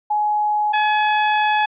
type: tone pair in turn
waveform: sine / sawtooth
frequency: 841 / 848.3 Hz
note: G#5 / G#5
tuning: +22 / +36 cents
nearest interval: unison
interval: 14 cents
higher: second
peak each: -16 / -11 dBFS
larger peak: second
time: 0.1-0.73 / 0.73-1.66 s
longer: second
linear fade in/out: 10 ms
effects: resampled to 8000 Hz